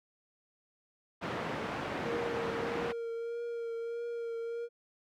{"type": "band-pass noise", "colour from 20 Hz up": "pink", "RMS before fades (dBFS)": -37, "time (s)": [1.21, 2.93], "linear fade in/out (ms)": 20, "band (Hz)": [180, 2000], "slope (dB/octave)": 12}
{"type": "tone with vibrato", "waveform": "triangle", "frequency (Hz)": 466.2, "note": "A#4", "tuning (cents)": 0, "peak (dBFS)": -33, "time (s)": [2.03, 4.69], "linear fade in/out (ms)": 50, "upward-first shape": "triangle", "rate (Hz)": 1.6, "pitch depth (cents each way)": 25}
{"effects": []}